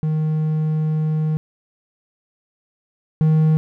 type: tone pair in turn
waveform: triangle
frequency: 155.56 / 156.73 Hz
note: D#3 / D#3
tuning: 0 / +13 cents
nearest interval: unison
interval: 13 cents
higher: second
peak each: -15 / -10 dBFS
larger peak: second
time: 0.03-1.37 / 3.21-3.57 s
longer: first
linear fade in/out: 0 ms
effects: none